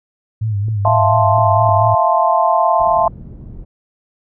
sine tone with vibrato, 105.3 Hz, G#2, 24 cents sharp, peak -15 dBFS, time 0.41-1.95 s, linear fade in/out 10 ms, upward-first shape sine, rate 4.3 Hz, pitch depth 93 cents each way
clicks, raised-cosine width 3 ms, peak -20 dBFS, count 4, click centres 0.684 / 0.877 / 1.384 / 1.69 s
sine chord, F major seventh, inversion third, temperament equal, 659.3 / 698.5 / 880 / 1046.5 Hz, E5 / F5 / A5 / C6, 0 / 0 / 0 / 0 cents, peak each -16 dBFS, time 0.85-3.08 s, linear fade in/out 2 ms
pink low-pass noise, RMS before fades -33 dBFS, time 2.79-3.65 s, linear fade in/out 10 ms, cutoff 210 Hz, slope 12 dB/octave
effects none

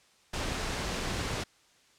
pink noise, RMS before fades -33 dBFS, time 0.33-1.44 s, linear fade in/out 10 ms, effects white hiss -63 dBFS RMS until 1.98 s + low-pass 7000 Hz 12 dB/octave

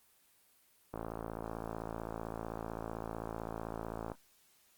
click train, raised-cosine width 1 ms, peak -25 dBFS, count 178, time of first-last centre 0.94-4.118 s, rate 55.7 Hz, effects white hiss -68 dBFS RMS until 4.77 s + Opus 24 kbps

